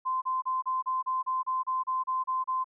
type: tone bursts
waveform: sine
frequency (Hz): 1035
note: C6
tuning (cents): -19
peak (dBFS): -26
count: 13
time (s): 0.05-2.644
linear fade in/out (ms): 20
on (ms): 170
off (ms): 32
effects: none